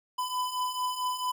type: beating tone pair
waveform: square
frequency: 1000 / 1004.5 Hz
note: B5 / B5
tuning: +21 / +29 cents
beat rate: 4.5 Hz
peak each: -36 / -31 dBFS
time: 0.18-1.32 s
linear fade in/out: 10 ms
effects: none